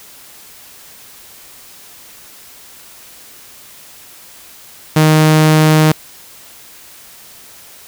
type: tone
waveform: sawtooth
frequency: 155.56 Hz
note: D#3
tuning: in tune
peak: -3 dBFS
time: 4.96-5.92 s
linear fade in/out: 5 ms
effects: white hiss -39 dBFS RMS until 7.87 s